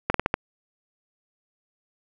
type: slowing click train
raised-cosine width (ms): 0.5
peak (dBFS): -5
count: 5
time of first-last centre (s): 0.1-0.341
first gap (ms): 43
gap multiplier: 1.23
effects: none